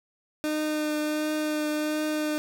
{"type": "tone with vibrato", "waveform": "30% pulse", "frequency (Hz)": 304.5, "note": "D#4", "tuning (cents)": -37, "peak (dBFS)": -23, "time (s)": [0.44, 2.38], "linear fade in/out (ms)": 0, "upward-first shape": "triangle", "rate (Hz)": 1.4, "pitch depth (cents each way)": 15, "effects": []}